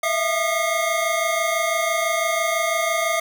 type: tone cluster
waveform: square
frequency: 648 / 674 / 1221 / 2143 Hz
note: E5 / E5 / D#6 / C7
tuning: -30 / +38 / -33 / +41 cents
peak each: -26 dBFS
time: 0.03-3.2 s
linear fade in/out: 5 ms
effects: 7-bit